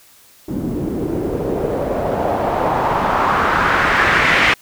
white noise with low-pass filter sweep, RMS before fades -17 dBFS, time 0.48-4.54 s, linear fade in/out 5 ms, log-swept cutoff 260 to 2200 Hz, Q 2.3, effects white hiss -48 dBFS RMS until 4.61 s

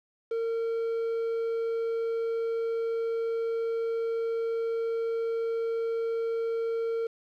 triangle tone with quantisation, 457.2 Hz, A#4, 34 cents flat, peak -25 dBFS, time 0.31-7.07 s, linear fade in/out 5 ms, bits 8, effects low-pass 4000 Hz 12 dB/octave

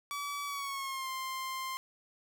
sawtooth tone with pitch glide, 1145 to 1050 Hz, D6 to C6, -44 to +6 cents, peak -32 dBFS, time 0.11-1.77 s, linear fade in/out 0 ms, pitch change -150 cents, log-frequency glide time 0.46-1.09 s, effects none

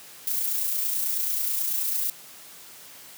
violet noise with amplitude modulation, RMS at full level -25 dBFS, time 0.27-2.1 s, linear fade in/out 2 ms, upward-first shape sine, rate 29.2 Hz, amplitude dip 35%, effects white hiss -46 dBFS RMS until 3.17 s + high-pass 100 Hz 12 dB/octave

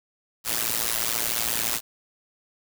white noise with amplitude modulation, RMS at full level -22 dBFS, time 0.44-1.81 s, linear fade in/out 50 ms, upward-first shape sine, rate 114 Hz, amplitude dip 100%, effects none

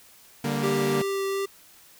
sawtooth chord, G minor, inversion second, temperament equal with one note detuned, 145.4 / 196 / 233.1 Hz, D3 / G3 / Bb3, -17 / 0 / 0 cents, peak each -25 / -29 / -24 dBFS, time 0.44-1.02 s, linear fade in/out 5 ms
square tone with vibrato, 392 Hz, G4, in tune, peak -26 dBFS, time 0.63-1.46 s, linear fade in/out 10 ms, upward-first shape triangle, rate 2.8 Hz, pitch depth 9 cents each way
effects white hiss -53 dBFS RMS until 1.99 s

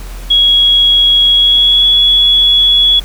sine tone with pitch glide, 3322 to 3376 Hz, G#7 to G#7, 0 to +28 cents, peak -5 dBFS, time 0.3-3 s, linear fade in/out 10 ms, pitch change +28 cents, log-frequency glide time 1.33-1.89 s, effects added 42 Hz sine -23 dBFS peak until 3.04 s + pink hiss -34 dBFS RMS until 3.04 s

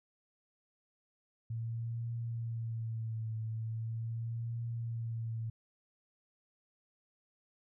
sine tone with vibrato, 113.8 Hz, A#2, 41 cents flat, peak -35 dBFS, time 1.5-5.5 s, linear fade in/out 5 ms, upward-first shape triangle, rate 0.4 Hz, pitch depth 49 cents each way, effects none

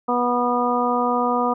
harmonic tone, 244.3 Hz, B3, 19 cents flat, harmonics 1 / 2 / 3 / 4 / 5, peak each -24 / -24 / -24 / -24 / -24 dBFS, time 0.08-1.54 s, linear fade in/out 10 ms, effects none

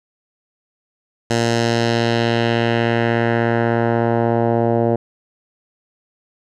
10% pulse tone with low-pass filter sweep, 116.54 Hz, A#2, in tune, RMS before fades -17 dBFS, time 1.3-4.96 s, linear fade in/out 5 ms, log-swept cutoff 7100 to 630 Hz, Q 1.4, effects none

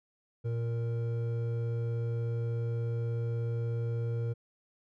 triangle tone pair together, 116.55 / 466.2 Hz, A#2 / A#4, 0 / 0 cents, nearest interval 2 octaves, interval 2400 cents, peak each -28 / -38 dBFS, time 0.44-4.34 s, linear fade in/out 20 ms, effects none

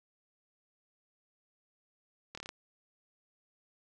slowing click train, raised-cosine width 0.2 ms, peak -25 dBFS, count 6, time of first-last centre 2.35-2.491 s, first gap 25 ms, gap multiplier 1.06, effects none

